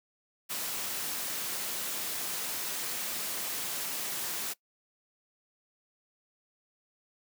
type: noise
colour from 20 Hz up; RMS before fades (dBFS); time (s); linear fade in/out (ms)
white; -35; 0.49-4.54; 20
effects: noise-tail reverb RT60 0.1 s tail -21 dB re dry + high-pass 150 Hz 12 dB/octave